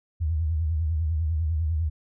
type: tone with vibrato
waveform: sine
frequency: 79.7 Hz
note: D#2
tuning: 42 cents sharp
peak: -22 dBFS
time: 0.2-1.9 s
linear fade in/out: 20 ms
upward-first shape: sine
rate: 10 Hz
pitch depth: 120 cents each way
effects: none